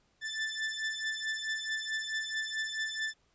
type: beating tone pair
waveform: sawtooth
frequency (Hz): 1760 / 1764.6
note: A6 / A6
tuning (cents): 0 / +5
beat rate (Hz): 4.6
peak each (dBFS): -32 / -33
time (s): 0.21-3.14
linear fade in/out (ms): 50
effects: pink hiss -71 dBFS RMS until 3.34 s + resampled to 16000 Hz